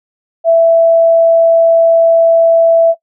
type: tone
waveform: sine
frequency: 663 Hz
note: E5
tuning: 10 cents sharp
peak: -4 dBFS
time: 0.44-2.95 s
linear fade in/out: 50 ms
effects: noise-tail reverb RT60 0.1 s tail -22 dB re dry